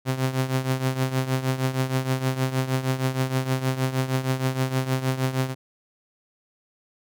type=tone with tremolo; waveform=sawtooth; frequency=130.81 Hz; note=C3; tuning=in tune; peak=-15 dBFS; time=0.05-5.55 s; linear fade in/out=50 ms; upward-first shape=triangle; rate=6.4 Hz; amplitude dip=80%; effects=none